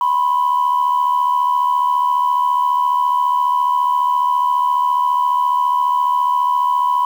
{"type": "tone pair together", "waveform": "sine", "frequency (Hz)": [987.8, 1062.4], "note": ["B5", "C6"], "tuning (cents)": [0, 26], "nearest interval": "minor second", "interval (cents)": 126, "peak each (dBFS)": [-13, -18], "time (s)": [0.01, 7.05], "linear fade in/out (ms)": 2, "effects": ["tanh soft clip ceiling -8 dBFS", "7-bit"]}